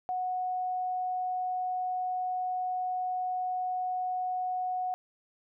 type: tone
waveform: sine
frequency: 735 Hz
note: F#5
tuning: 12 cents flat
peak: -29 dBFS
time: 0.09-4.94 s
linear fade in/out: 0 ms
effects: none